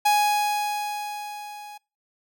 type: tone with level ramp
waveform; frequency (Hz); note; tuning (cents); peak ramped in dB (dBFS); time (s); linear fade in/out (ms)
45% pulse; 832; G#5; +3; -16 to -39; 0.05-1.78; 10
effects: noise-tail reverb RT60 0.3 s tail -26 dB re dry

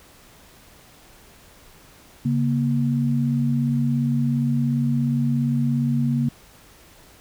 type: tone pair together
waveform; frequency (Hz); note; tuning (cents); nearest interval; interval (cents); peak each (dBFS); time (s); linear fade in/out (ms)
sine; 138.9 / 236.1; C#3 / A#3; +4 / +22; major sixth; 918; -21; 2.25-6.29; 5
effects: pink hiss -50 dBFS RMS until 7.2 s

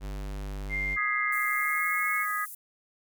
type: tone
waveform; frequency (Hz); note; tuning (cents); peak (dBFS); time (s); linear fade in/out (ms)
square; 49.48; G1; +17; -34; 0-0.98; 50
type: tone with pitch glide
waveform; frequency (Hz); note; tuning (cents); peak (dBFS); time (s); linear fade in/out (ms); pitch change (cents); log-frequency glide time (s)
sine; 2104 to 2172; C7 to C#7; +9 to -36; -28; 0.69-2.26; 50; +55; 1.51-2.11
type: chord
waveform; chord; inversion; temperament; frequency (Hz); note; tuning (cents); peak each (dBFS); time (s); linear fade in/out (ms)
sine; G# minor; second; equal; 1244.5 / 1661.2 / 1975.5; D#6 / G#6 / B6; 0 / 0 / 0; -30 / -33 / -34; 0.96-2.46; 20
type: high-pass noise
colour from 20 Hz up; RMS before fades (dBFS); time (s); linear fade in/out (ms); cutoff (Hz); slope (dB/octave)
pink; -42; 1.32-2.55; 5; 9600; 24
effects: none

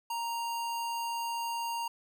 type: tone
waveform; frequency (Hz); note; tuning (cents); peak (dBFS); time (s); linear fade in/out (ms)
square; 932.3; A#5; 0; -33; 0.1-1.88; 5
effects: none

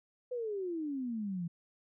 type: exponential sweep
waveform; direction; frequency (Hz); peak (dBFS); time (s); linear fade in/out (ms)
sine; down; 509 to 164.81; -34; 0.31-1.48; 10
effects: none

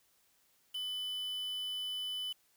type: tone with quantisation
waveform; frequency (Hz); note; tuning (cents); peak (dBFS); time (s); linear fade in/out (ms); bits
sine; 3000; F#7; +23; -36; 0.74-2.33; 10; 8
effects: white hiss -71 dBFS RMS until 2.56 s

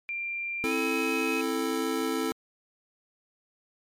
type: tone with pitch glide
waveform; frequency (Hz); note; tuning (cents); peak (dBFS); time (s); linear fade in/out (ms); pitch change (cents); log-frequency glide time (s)
sine; 2376 to 2532; D7 to D#7; +20 to +30; -30; 0.09-1.41; 0; +110; 0.65-0.74
type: chord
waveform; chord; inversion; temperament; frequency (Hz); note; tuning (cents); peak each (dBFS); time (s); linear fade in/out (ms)
square; A minor; first; just; 264 / 330 / 440; C4 / E4 / A4; +16 / +2 / 0; -32; 0.64-2.32; 0
effects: MP3 64 kbps

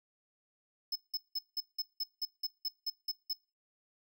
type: tone bursts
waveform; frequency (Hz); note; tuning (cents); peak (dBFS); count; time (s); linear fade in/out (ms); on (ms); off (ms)
square; 5210; E8; -21; -33; 12; 0.92-3.332; 5; 36; 180
effects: noise-tail reverb RT60 0.3 s tail -20 dB re dry

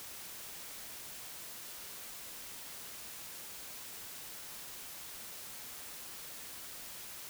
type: silence
effects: white hiss -47 dBFS RMS until 7.29 s

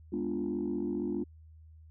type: chord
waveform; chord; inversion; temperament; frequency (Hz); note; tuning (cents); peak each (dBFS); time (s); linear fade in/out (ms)
sine; G# diminished seventh; none; equal with one note detuned; 206 / 246.9 / 293.7 / 349.2; G#3 / B3 / D4 / F4; -14 / 0 / 0 / 0; -36 / -36 / -35 / -34; 0.12-1.24; 10
effects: tanh soft clip ceiling -24 dBFS + added 79 Hz sine -51 dBFS peak until 1.9 s

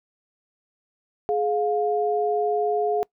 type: tone pair together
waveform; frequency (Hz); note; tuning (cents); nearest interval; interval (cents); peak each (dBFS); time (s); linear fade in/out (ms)
sine; 420.6 / 707.4; G#4 / F5; +22 / +22; major sixth; 900; -22 / -24; 1.29-3.03; 0
effects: noise-tail reverb RT60 0.1 s tail -24 dB re dry

